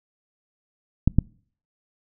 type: clicks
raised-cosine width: 5 ms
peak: -4 dBFS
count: 2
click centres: 1.076 / 1.186 s
effects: noise-tail reverb RT60 0.5 s tail -25 dB re dry